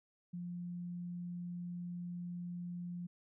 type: tone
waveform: sine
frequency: 175.5 Hz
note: F3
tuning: 9 cents sharp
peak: -40 dBFS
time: 0.33-3.07 s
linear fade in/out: 10 ms
effects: none